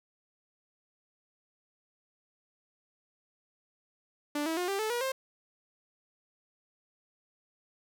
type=tone with pitch steps; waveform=sawtooth; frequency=293.7 / 324 / 357.4 / 394.3 / 435 / 479.9 / 529.4 Hz; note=D4 / E4 / F4 / G4 / A4 / B4 / C5; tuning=0 / -30 / +40 / +10 / -20 / -50 / +20 cents; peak=-26 dBFS; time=4.35-5.12 s; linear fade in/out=5 ms; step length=110 ms; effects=none